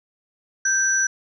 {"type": "tone pair together", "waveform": "sine", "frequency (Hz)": [1568, 5907], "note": ["G6", "F#8"], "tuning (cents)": [0, -4], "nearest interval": "octave + major seventh", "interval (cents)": 2296, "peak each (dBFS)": -20, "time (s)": [0.65, 1.07], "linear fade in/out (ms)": 5, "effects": []}